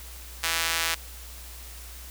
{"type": "tone with high-pass filter", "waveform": "sawtooth", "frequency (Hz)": 164.81, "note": "E3", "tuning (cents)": 0, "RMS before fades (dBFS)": -27, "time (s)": [0.43, 0.95], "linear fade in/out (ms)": 10, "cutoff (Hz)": 1800, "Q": 0.72, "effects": ["added 60 Hz sine -42 dBFS peak until 2.1 s", "white hiss -45 dBFS RMS until 2.1 s"]}